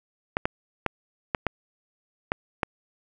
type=clicks; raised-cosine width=0.5 ms; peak=-8 dBFS; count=7; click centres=0.369 / 0.455 / 0.863 / 1.348 / 1.467 / 2.319 / 2.632 s; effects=none